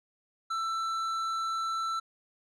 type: tone with tanh clipping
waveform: sine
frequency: 1332 Hz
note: E6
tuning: 18 cents sharp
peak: -31 dBFS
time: 0.5-2 s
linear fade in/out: 10 ms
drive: 10 dB
effects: none